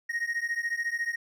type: beating tone pair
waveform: triangle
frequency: 1864.7 / 1878.7 Hz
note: A#6 / A#6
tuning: 0 / +13 cents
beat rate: 14 Hz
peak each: -29 / -30 dBFS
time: 0.09-1.16 s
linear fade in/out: 10 ms
effects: none